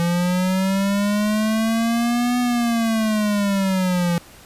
square linear two-way sweep, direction up then down, 170 to 246.9 to 170 Hz, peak -18 dBFS, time 0-4.18 s, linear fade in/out 0 ms, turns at 2.39 s, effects pink hiss -45 dBFS RMS until 4.45 s + resampled to 32000 Hz

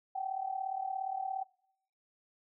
sine tone with amplitude modulation, 767 Hz, G5, 38 cents flat, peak -30 dBFS, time 0.15-1.44 s, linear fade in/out 10 ms, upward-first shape sine, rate 37.2 Hz, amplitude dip 75%, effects noise-tail reverb RT60 0.9 s tail -26 dB re dry

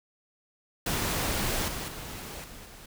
pink noise with level steps, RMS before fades -29 / -35 / -40 / -46 / -48 dBFS, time 0.86-2.86 s, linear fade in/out 5 ms, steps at 1.68 / 1.88 / 2.44 / 2.65 s, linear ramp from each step 2 ms, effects none

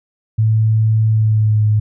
sine tone with pitch glide, 110 to 106.62 Hz, A2 to G#2, 0 to +46 cents, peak -10 dBFS, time 0.38-1.8 s, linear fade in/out 10 ms, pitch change -54 cents, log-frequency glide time 1.08-1.65 s, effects none

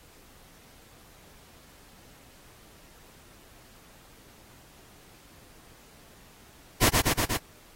pink noise with echo, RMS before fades -20 dBFS, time 6.81-6.9 s, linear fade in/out 20 ms, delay 120 ms, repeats 4, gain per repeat -2 dB, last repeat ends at 7.38 s, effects pink hiss -55 dBFS RMS until 7.75 s + AAC 48 kbps

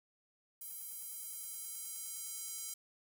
square tone with high-pass filter sweep, 445.2 Hz, A4, 20 cents sharp, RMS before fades -45 dBFS, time 0.61-2.74 s, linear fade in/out 5 ms, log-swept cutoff 12000 to 7700 Hz, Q 1.2, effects none

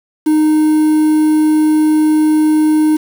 triangle tone with quantisation, 308.5 Hz, D#4, 15 cents flat, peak -6 dBFS, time 0.26-2.97 s, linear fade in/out 10 ms, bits 5, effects none

